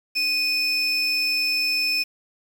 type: tone pair together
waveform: triangle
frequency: 2489 / 5274 Hz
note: D#7 / E8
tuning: 0 / 0 cents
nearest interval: octave + minor second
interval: 1300 cents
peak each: -20 dBFS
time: 0.15-2.04 s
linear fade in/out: 20 ms
effects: tanh soft clip ceiling -16 dBFS + 7-bit